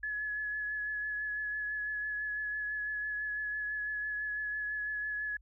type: tone with vibrato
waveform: sine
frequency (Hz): 1700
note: G#6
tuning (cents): +40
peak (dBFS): -33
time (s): 0.03-5.37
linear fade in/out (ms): 5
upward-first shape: triangle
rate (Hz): 6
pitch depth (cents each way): 21
effects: added 50 Hz sine -57 dBFS peak until 5.41 s